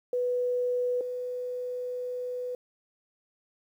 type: tone pair in turn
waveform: sine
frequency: 493.9 / 497 Hz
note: B4 / B4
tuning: 0 / +11 cents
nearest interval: unison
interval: 11 cents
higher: second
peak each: -25 / -31 dBFS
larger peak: first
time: 0.13-1.01 / 1.01-2.55 s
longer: second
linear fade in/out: 2 ms
effects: 10-bit